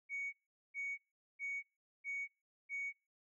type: tone bursts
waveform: sine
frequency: 2235 Hz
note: C#7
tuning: 14 cents sharp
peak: -37 dBFS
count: 5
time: 0.09-2.93 s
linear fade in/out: 50 ms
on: 240 ms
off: 410 ms
effects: noise-tail reverb RT60 0.3 s tail -22 dB re dry + tanh soft clip ceiling -35 dBFS